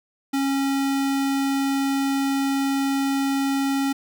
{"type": "tone", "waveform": "square", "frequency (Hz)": 274.1, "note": "C#4", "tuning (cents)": -19, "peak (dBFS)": -21, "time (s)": [0.33, 3.93], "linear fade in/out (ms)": 10, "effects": []}